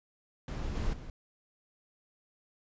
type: noise with level steps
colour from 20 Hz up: brown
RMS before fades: -35 / -32 / -44 dBFS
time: 0.48-1.1 s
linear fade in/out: 2 ms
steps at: 0.75 / 0.93 s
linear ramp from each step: 5 ms
effects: resampled to 16000 Hz